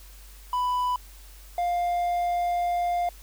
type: tone pair in turn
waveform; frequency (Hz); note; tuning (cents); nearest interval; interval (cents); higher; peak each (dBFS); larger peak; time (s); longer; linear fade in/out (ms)
triangle; 993 / 702.2; B5 / F5; +9 / +9; tritone; 600; first; -21; neither; 0.53-0.96 / 1.58-3.09; second; 2
effects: added 48 Hz sine -45 dBFS peak until 3.22 s + white hiss -52 dBFS RMS until 3.22 s